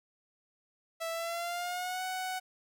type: tone with pitch glide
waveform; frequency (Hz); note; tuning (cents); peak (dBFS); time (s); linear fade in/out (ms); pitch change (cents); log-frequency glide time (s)
sawtooth; 659.3 to 744.3; E5 to F#5; 0 to +10; -30; 1-2.4; 20; +210; 1.11-2.03
effects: 12-bit